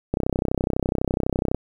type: click train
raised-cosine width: 2 ms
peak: -8 dBFS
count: 46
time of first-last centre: 0.14-1.546 s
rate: 32 Hz
effects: 8-bit